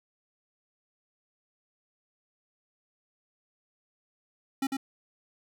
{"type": "tone with echo", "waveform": "square", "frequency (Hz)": 270, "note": "C#4", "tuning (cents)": -45, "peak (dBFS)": -27, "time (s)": [4.62, 4.67], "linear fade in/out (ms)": 5, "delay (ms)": 99, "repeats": 1, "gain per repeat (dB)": -3, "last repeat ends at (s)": 4.769, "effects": []}